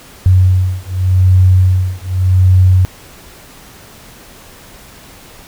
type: beating tone pair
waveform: sine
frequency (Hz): 92.1 / 92.96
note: F#2 / F#2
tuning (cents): -7 / +9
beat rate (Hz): 0.86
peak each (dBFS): -10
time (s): 0.26-2.85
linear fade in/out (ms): 0
effects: pink hiss -38 dBFS RMS until 5.47 s